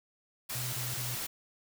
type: noise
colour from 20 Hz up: white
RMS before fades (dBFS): -37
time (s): 0.49-1.27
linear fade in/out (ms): 10
type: tone bursts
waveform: sine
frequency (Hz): 123.47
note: B2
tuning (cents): 0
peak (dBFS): -37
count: 3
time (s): 0.55-1.152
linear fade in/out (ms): 5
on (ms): 180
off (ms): 31
effects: none